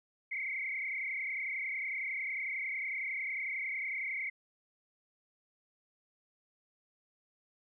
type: tone with frequency modulation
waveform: sine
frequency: 2162 Hz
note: C#7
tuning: 44 cents flat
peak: -34 dBFS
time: 0.31-4.3 s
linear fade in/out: 10 ms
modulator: 31 Hz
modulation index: 3.7
effects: none